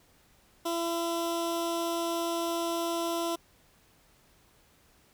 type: tone with notch filter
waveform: 15% pulse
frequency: 337.1 Hz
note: E4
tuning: 39 cents sharp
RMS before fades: -31 dBFS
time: 0.65-3.36 s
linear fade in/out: 10 ms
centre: 1700 Hz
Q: 1.6
effects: pink hiss -63 dBFS RMS until 5.13 s